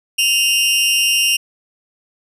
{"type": "tone with amplitude modulation", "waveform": "sawtooth", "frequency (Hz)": 2794, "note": "F7", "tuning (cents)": 0, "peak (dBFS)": -6, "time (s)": [0.18, 1.37], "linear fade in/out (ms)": 10, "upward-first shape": "sine", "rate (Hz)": 240, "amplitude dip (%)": 75, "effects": ["resampled to 32000 Hz"]}